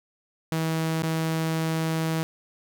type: tone with dropouts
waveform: sawtooth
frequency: 161.2 Hz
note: E3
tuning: 38 cents flat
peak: -20 dBFS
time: 0.52-2.23 s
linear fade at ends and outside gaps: 0 ms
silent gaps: 1.021-1.033 s
effects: none